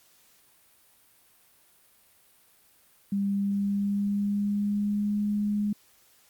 sine tone with pitch glide, 199.2 to 207.1 Hz, G3 to G#3, +28 to -5 cents, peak -24 dBFS, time 3.12-5.73 s, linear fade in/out 5 ms, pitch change +67 cents, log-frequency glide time 3.34-5.21 s, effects white hiss -61 dBFS RMS until 6.29 s + Opus 48 kbps

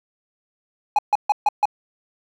triangle tone bursts, 834 Hz, G#5, 7 cents sharp, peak -11 dBFS, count 5, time 0.96-1.655 s, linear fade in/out 2 ms, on 27 ms, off 140 ms, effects none

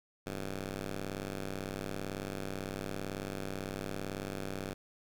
10% pulse ring-modulated tone, 98 Hz, G2, in tune, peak -26 dBFS, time 0.26-4.74 s, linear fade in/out 10 ms, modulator 78.5 Hz, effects none

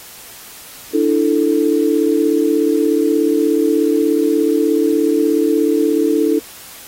sine chord, D suspended second, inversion none, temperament just, 293.7 / 330.4 / 440.5 Hz, D4 / E4 / A4, 0 / +4 / +2 cents, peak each -16 dBFS, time 0.93-6.4 s, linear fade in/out 20 ms, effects white hiss -37 dBFS RMS until 6.87 s + AAC 48 kbps

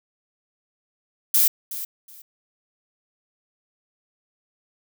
violet noise with echo, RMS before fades -17 dBFS, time 1.34-1.48 s, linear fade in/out 5 ms, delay 370 ms, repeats 2, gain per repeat -14 dB, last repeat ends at 2.22 s, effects none

